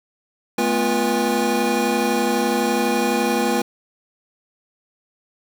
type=tone cluster; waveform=square; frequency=216 / 247.9 / 349.4 / 485.5 / 815 Hz; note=A3 / B3 / F4 / B4 / G#5; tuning=-32 / +7 / +1 / -30 / -33 cents; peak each=-25 dBFS; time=0.58-3.62 s; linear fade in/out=5 ms; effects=none